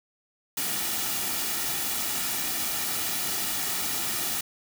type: noise with comb filter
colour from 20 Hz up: white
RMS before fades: -29 dBFS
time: 0.57-4.41 s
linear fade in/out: 5 ms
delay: 1.9 ms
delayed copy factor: -0.5
effects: none